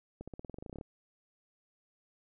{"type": "accelerating click train", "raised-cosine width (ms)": 2, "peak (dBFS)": -30, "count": 15, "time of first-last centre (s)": [0.21, 0.812], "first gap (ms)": 66, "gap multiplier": 0.93, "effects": []}